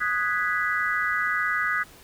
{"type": "chord", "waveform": "sine", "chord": "G# minor seventh", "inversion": "second", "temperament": "equal", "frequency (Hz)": [1244.5, 1480, 1661.2, 1975.5], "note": ["D#6", "F#6", "G#6", "B6"], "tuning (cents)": [0, 0, 0, 0], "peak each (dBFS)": -28, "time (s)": [0, 1.84], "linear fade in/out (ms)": 20, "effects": ["pink hiss -50 dBFS RMS until 2.03 s"]}